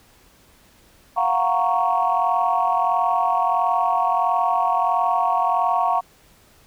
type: chord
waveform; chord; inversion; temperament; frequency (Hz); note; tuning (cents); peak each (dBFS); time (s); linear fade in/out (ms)
sine; Gb major seventh; third; equal; 698.5 / 740 / 932.3 / 1108.7; F5 / Gb5 / Bb5 / Db6; 0 / 0 / 0 / 0; -22; 1.16-6.01; 20
effects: tanh soft clip ceiling -8 dBFS + pink hiss -54 dBFS RMS until 6.66 s